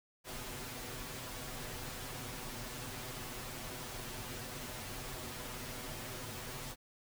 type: noise with comb filter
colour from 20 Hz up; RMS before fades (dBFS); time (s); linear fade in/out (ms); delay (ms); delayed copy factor
pink; -44; 0.24-6.76; 50; 8; +0.75
effects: none